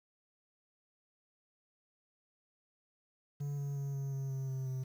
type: tone with pitch steps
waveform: triangle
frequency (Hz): 143.1 / 141.21 / 139.35 / 137.51 / 135.69 / 133.9 / 132.14 / 130.39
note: D3 / C#3 / C#3 / C#3 / C#3 / C3 / C3 / C3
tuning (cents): -45 / +32 / +9 / -14 / -37 / +40 / +17 / -6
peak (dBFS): -33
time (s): 3.4-4.84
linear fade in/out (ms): 10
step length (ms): 180
effects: 10-bit